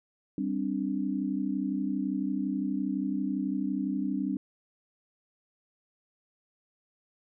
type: chord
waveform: sine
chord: G suspended fourth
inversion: none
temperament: equal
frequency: 196 / 261.6 / 293.7 Hz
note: G3 / C4 / D4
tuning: 0 / 0 / 0 cents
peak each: -32 dBFS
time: 0.38-4.37 s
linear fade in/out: 2 ms
effects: none